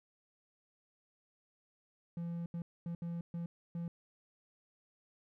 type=tone bursts at uneven times; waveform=triangle; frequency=170.1 Hz; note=F3; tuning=45 cents flat; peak=-35 dBFS; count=6; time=2.17-2.46 / 2.54-2.62 / 2.86-2.95 / 3.02-3.21 / 3.34-3.46 / 3.75-3.88 s; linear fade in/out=2 ms; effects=none